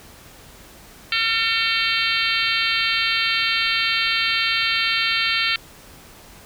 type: harmonic tone with a mistuned harmonic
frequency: 450 Hz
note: A4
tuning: 39 cents sharp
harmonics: 3 / 4 / 5 / 6 / 7 / 8 / 9 / 10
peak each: -27 / -28 / -24 / -24 / -26 / -29 / -28 / -30 dBFS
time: 1.12-5.56 s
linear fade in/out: 2 ms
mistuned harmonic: 3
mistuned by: +28 cents
effects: pink hiss -45 dBFS RMS until 6.45 s

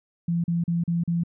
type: tone bursts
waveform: sine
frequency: 170 Hz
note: F3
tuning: 46 cents flat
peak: -21 dBFS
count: 5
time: 0.28-1.236 s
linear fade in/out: 5 ms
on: 160 ms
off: 39 ms
effects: none

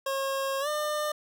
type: tone with pitch glide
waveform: 25% pulse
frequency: 542 to 601.4 Hz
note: C#5 to D5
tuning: -39 to +41 cents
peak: -24 dBFS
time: 0.06-1.12 s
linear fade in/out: 5 ms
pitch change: +180 cents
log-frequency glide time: 0.6-0.68 s
effects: none

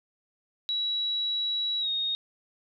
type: tone with pitch glide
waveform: sine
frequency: 3900 to 3720 Hz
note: B7 to A#7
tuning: -23 to -4 cents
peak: -26 dBFS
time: 0.69-2.15 s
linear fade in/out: 0 ms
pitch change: -81 cents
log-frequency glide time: 1.8-1.89 s
effects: none

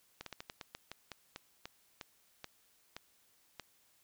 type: slowing click train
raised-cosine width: 0.2 ms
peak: -26 dBFS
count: 15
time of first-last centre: 0.21-3.597 s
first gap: 53 ms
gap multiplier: 1.21
effects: white hiss -70 dBFS RMS until 4.03 s

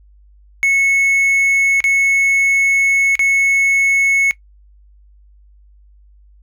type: tone with dropouts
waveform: triangle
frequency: 2198 Hz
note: C#7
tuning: 15 cents flat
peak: -9 dBFS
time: 0.63-4.31 s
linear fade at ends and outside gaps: 0 ms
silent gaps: 1.804-1.841 / 3.154-3.193 s
effects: noise-tail reverb RT60 0.1 s tail -19 dB re dry + added 50 Hz sine -44 dBFS peak until 6.42 s

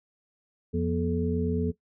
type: harmonic tone with a mistuned harmonic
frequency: 86.3 Hz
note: F2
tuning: 20 cents flat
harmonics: 1 / 2 / 3 / 5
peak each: -30 / -30 / -30 / -30 dBFS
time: 0.73-1.72 s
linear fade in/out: 20 ms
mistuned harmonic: 3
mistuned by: -120 cents
effects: noise-tail reverb RT60 0.1 s tail -17 dB re dry

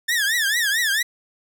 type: tone with vibrato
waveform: sawtooth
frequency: 1760 Hz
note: A6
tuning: in tune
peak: -15 dBFS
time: 0.08-1.03 s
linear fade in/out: 10 ms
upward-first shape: triangle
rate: 4.5 Hz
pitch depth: 210 cents each way
effects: none

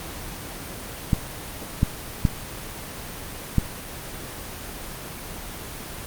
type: clicks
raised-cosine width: 5 ms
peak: -5 dBFS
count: 4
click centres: 1.132 / 1.831 / 2.252 / 3.583 s
effects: pink hiss -35 dBFS RMS until 6.06 s + Opus 24 kbps

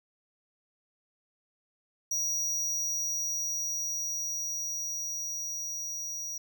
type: tone with level ramp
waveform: square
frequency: 5770 Hz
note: F#8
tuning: 44 cents flat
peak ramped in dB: -28 to -35 dBFS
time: 2.11-6.38 s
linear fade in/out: 5 ms
effects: none

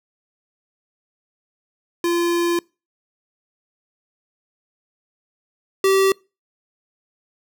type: tone pair in turn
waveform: square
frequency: 343.8 / 386.6 Hz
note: F4 / G4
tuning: -27 / -24 cents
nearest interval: major second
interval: 203 cents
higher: second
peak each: -18 / -14 dBFS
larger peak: second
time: 2.04-2.59 / 5.84-6.12 s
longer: first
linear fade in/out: 2 ms
effects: noise-tail reverb RT60 0.3 s tail -26 dB re dry

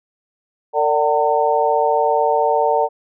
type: harmonic tone with a mistuned harmonic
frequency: 151.3 Hz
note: D#3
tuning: 48 cents flat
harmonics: 3 / 4 / 5 / 6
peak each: -19 / -19 / -19 / -19 dBFS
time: 0.73-2.89 s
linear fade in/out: 50 ms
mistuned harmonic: 4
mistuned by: -51 cents
effects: none

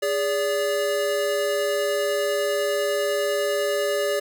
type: tone pair together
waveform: square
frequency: 410 / 576 Hz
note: G#4 / D5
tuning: -22 / -34 cents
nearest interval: tritone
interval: 588 cents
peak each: -26 / -24 dBFS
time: 0.02-4.2 s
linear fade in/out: 10 ms
effects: none

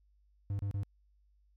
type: tone bursts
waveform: triangle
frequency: 100 Hz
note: G2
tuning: 35 cents sharp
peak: -30 dBFS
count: 3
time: 0.5-0.833 s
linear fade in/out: 0 ms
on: 91 ms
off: 30 ms
effects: added 50 Hz sine -65 dBFS peak until 1.56 s

